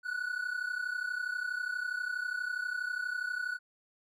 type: tone pair together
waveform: triangle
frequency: 1455 / 1487.3 Hz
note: F#6 / F#6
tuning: -29 / +9 cents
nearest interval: unison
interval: 38 cents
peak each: -35 / -33 dBFS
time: 0.03-3.59 s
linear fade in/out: 50 ms
effects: none